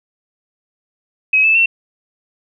sine tone with pitch steps, 2548 / 2624 / 2703 Hz, D#7 / E7 / E7, +41 / -9 / +43 cents, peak -9 dBFS, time 1.33-1.66 s, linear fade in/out 5 ms, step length 110 ms, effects none

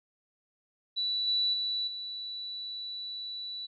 sine tone with level steps, 3951 Hz, B7, in tune, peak -28 / -25 / -29 / -36 dBFS, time 0.96-3.67 s, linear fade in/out 20 ms, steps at 1.27 / 1.53 / 1.87 s, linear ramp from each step 10 ms, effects none

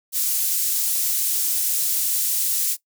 pink high-pass noise, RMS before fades -22 dBFS, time 0.12-2.77 s, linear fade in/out 50 ms, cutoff 8800 Hz, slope 12 dB/octave, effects noise-tail reverb RT60 0.1 s tail -18 dB re dry

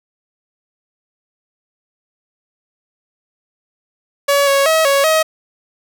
sawtooth tone with pitch steps, 565 / 554 / 640 / 556 / 634 Hz, C#5 / C#5 / D#5 / C#5 / D#5, +33 / -1 / +49 / +5 / +32 cents, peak -7 dBFS, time 4.28-5.23 s, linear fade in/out 10 ms, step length 190 ms, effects none

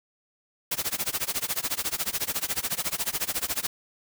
white noise with tremolo, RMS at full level -26 dBFS, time 0.71-3.67 s, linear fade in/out 5 ms, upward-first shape sine, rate 14 Hz, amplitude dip 95%, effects none

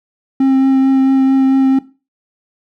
triangle tone with vibrato, 266.7 Hz, C4, 33 cents sharp, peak -6 dBFS, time 0.4-1.79 s, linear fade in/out 5 ms, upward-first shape triangle, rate 4.5 Hz, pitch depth 13 cents each way, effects noise-tail reverb RT60 0.3 s tail -17 dB re dry

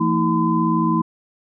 sine tone cluster, 168.6 / 227.1 / 321 / 1018 Hz, E3 / A#3 / E4 / C6, +39 / -45 / -46 / -48 cents, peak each -21 dBFS, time 0-1.02 s, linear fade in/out 10 ms, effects none

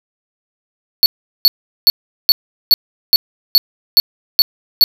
square tone bursts, 4435 Hz, C#8, in tune, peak -5 dBFS, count 10, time 1.03-4.84 s, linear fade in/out 0 ms, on 30 ms, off 390 ms, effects 7-bit

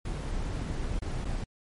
brown noise with dropouts, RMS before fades -32 dBFS, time 0.05-1.44 s, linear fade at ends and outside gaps 5 ms, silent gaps 0.992-1.019 / 1.248-1.252 s, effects MP3 48 kbps

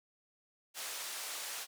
white band-pass noise, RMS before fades -42 dBFS, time 0.74-1.67 s, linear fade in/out 50 ms, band 560 to 10000 Hz, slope 12 dB/octave, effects none

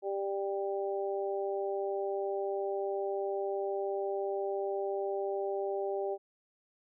harmonic tone, 197.1 Hz, G3, 10 cents sharp, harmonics 2 / 3 / 4, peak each -33 / -37 / -39 dBFS, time 0.02-6.18 s, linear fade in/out 50 ms, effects none

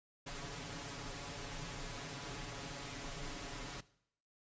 pink noise with comb filter, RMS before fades -45 dBFS, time 0.26-3.81 s, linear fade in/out 10 ms, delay 7.1 ms, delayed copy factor +0.95, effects noise-tail reverb RT60 0.7 s tail -19 dB re dry + resampled to 16000 Hz

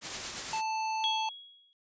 white noise with tremolo, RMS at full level -35 dBFS, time 0.01-0.62 s, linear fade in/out 50 ms, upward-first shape sine, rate 8.7 Hz, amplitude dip 30%
square tone, 880 Hz, A5, in tune, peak -31 dBFS, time 0.53-1.29 s, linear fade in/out 2 ms
sine tone with exponential decay, 3322 Hz, G#7, in tune, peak -26 dBFS, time 1.04-1.73 s, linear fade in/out 0 ms, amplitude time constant 150 ms
effects resampled to 16000 Hz

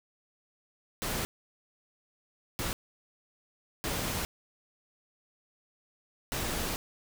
pink noise bursts at uneven times, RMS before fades -33 dBFS, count 4, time 1.02-1.25 / 2.59-2.73 / 3.84-4.25 / 6.32-6.76 s, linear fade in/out 0 ms, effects none

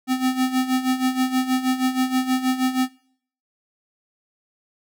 square tone with tremolo, 257.7 Hz, C4, 26 cents flat, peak -17 dBFS, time 0.07-2.89 s, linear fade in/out 50 ms, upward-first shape sine, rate 6.3 Hz, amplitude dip 75%, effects noise-tail reverb RT60 0.6 s tail -22 dB re dry

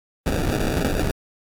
pink noise with sample-and-hold, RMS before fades -22 dBFS, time 0.26-1.11 s, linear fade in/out 2 ms, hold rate 1050 Hz, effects AAC 64 kbps

